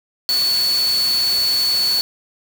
sine tone in noise, 4435 Hz, C#8, in tune, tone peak -15 dBFS, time 0.29-2.01 s, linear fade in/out 0 ms, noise white, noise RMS -27 dBFS, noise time 0.29-2.01 s, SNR +9 dB, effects none

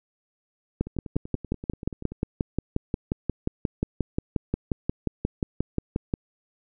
two click trains, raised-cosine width 3 ms, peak -11 / -23 dBFS, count 31 / 14, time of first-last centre 0.81-6.139 / 0.87-2.12 s, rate 5.63 / 10.4 Hz, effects none

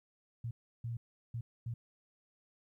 sine tone bursts at uneven times, 116.9 Hz, A#2, 5 cents sharp, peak -36 dBFS, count 4, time 0.44-0.51 / 0.84-0.97 / 1.34-1.41 / 1.66-1.74 s, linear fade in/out 5 ms, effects 13-bit

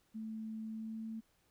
sine tone with pitch glide, 220 to 222.6 Hz, A3 to A3, 0 to +20 cents, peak -40 dBFS, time 0.14-1.21 s, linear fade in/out 20 ms, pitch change +20 cents, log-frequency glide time 0.66-1.08 s, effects pink hiss -74 dBFS RMS until 1.5 s

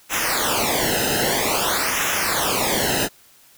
pink noise with flanger, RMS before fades -21 dBFS, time 0.09-3.09 s, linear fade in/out 50 ms, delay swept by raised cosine 0.22 to 0.89 ms, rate 0.51 Hz, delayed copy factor -0.9, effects white hiss -52 dBFS RMS until 3.57 s

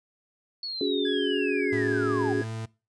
sine linear sweep, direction down, 4435 to 733 Hz, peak -31 dBFS, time 0.63-2.33 s, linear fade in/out 2 ms
sine chord, C# suspended fourth, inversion none, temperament equal with one note detuned, 282.5 / 370 / 415.3 Hz, C#4 / F#4 / G#4, +33 / 0 / 0 cents, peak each -28 dBFS, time 0.81-2.42 s, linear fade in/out 2 ms
triangle tone, 1661.2 Hz, G#6, in tune, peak -33 dBFS, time 1.05-2.44 s, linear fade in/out 5 ms
40% pulse tone with pitch glide, 110.9 to 111.74 Hz, A2 to A2, +14 to +27 cents, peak -31 dBFS, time 1.72-2.66 s, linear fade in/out 10 ms, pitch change +13 cents, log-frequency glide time 2.3-2.54 s
effects noise-tail reverb RT60 0.3 s tail -22 dB re dry + resampled to 22050 Hz

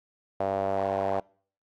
sawtooth tone with band-pass filter, 97.4 Hz, G2, 11 cents flat, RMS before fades -28 dBFS, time 0.4-1.2 s, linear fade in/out 5 ms, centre 650 Hz, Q 4.5, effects noise-tail reverb RT60 0.5 s tail -24 dB re dry + AAC 48 kbps

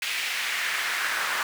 brown noise with high-pass filter sweep, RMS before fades -28 dBFS, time 0.02-1.43 s, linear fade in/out 2 ms, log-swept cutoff 2500 to 1400 Hz, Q 2.1, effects none

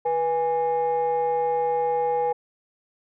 sine tone pair together, 488.3 / 827 Hz, B4 / G#5, -20 / -8 cents, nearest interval major sixth, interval 912 cents, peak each -22 dBFS, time 0.05-2.33 s, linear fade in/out 10 ms, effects tanh soft clip ceiling -16 dBFS

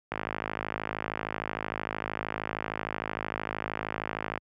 click train, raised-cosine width 0.5 ms, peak -15 dBFS, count 227, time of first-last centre 0.12-4.376 s, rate 53.1 Hz, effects high-pass 80 Hz 12 dB/octave

